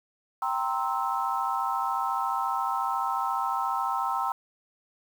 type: chord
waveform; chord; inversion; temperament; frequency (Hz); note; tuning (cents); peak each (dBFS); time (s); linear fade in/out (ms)
sine; C dominant seventh; second; equal with one note detuned; 784 / 932.3 / 1046.5 / 1308.6; G5 / Bb5 / C6 / E6; 0 / 0 / 0 / -13; -31; 0.42-4.32; 2
effects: 8-bit